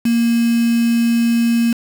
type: tone with quantisation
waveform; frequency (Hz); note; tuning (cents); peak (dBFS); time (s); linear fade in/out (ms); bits
sine; 233.1; A#3; 0; -12; 0.05-1.73; 5; 4
effects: none